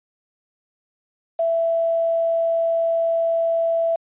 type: tone with quantisation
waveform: sine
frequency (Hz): 664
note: E5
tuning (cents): +12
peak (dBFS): -17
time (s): 1.39-3.96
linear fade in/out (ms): 5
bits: 7
effects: resampled to 8000 Hz